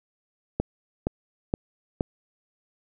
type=click train; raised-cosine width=2 ms; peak=-10 dBFS; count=4; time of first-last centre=0.6-2.008 s; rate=2.13 Hz; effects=none